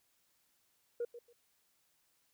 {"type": "tone with echo", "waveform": "sine", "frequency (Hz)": 476, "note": "A#4", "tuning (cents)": 36, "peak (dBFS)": -32, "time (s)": [1, 1.05], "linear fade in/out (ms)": 5, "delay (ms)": 140, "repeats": 2, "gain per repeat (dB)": -14, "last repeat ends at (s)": 1.33, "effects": ["tanh soft clip ceiling -31 dBFS", "white hiss -75 dBFS RMS until 2.33 s"]}